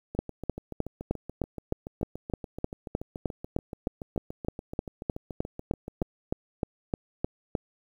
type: two click trains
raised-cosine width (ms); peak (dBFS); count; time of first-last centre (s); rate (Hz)
2; -23 / -13; 42 / 25; 0.15-6.024 / 0.19-7.552; 6.98 / 3.26
effects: 9-bit